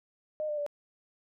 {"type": "tone with pitch steps", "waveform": "sine", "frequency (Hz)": [613, 597.6, 582.6], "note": ["D#5", "D5", "D5"], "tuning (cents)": [-26, 30, -14], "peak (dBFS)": -30, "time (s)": [0.4, 0.664], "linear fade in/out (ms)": 0, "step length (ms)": 88, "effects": []}